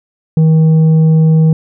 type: tone with tanh clipping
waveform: sine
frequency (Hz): 159.1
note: D#3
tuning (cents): +39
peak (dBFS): -6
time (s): 0.37-1.53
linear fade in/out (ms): 2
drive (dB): 5
effects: none